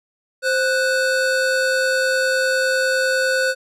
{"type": "tone pair together", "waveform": "square", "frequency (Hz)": [523.3, 1480], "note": ["C5", "F#6"], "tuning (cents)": [0, 0], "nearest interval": "octave + tritone", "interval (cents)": 1800, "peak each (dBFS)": -20, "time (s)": [0.42, 3.55], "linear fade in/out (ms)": 50, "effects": ["low-pass 10000 Hz 12 dB/octave"]}